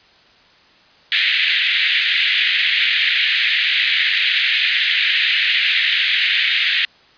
pink band-pass noise, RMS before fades -17 dBFS, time 1.12-6.85 s, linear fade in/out 0 ms, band 1800 to 3900 Hz, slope 48 dB/octave, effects white hiss -50 dBFS RMS until 7.17 s + resampled to 11025 Hz

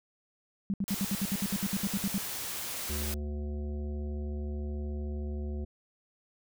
sine tone bursts, 197.6 Hz, G3, 14 cents sharp, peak -27 dBFS, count 15, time 0.7-2.18 s, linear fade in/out 0 ms, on 38 ms, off 65 ms
white noise, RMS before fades -37 dBFS, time 0.88-3.14 s, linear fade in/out 0 ms
harmonic tone, 73.42 Hz, D2, in tune, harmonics 1 / 3 / 5 / 7 / 9 / 10, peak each -33 / -41 / -44 / -51 / -56 / -62 dBFS, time 2.89-5.65 s, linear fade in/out 10 ms
effects none

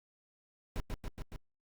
brown noise with echo, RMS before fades -34 dBFS, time 0.76-0.8 s, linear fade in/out 0 ms, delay 140 ms, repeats 4, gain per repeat -2 dB, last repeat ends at 1.36 s, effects Opus 48 kbps

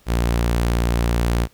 sawtooth tone, 58.5 Hz, A#1, 7 cents sharp, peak -13 dBFS, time 0.06-1.48 s, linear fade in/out 50 ms, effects pink hiss -56 dBFS RMS until 1.53 s

